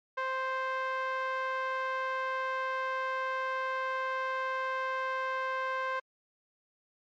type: tone with low-pass filter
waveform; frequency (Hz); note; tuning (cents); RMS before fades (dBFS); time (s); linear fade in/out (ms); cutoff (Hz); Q
5% pulse; 523.3; C5; 0; -33; 0.17-6; 10; 1300; 1.8
effects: MP3 48 kbps